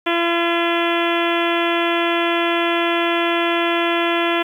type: harmonic tone with a mistuned harmonic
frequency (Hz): 340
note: F4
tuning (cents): -46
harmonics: 1 / 2 / 3 / 4 / 5 / 6 / 7 / 8 / 9 / 10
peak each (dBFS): -20 / -23 / -25 / -26 / -27 / -28 / -28 / -29 / -30 / -30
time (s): 0.06-4.43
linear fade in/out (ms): 10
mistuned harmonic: 7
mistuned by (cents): +26
effects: 8-bit